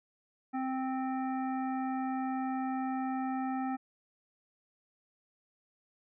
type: harmonic tone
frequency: 261.6 Hz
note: C4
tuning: in tune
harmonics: 1 / 3 / 5 / 7 / 9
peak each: -33 / -36 / -44 / -49 / -55 dBFS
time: 0.53-3.77 s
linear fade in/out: 20 ms
effects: none